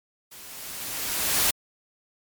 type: noise with level ramp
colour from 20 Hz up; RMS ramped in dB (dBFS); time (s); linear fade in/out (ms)
white; -45 to -20; 0.31-1.51; 10
effects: MP3 96 kbps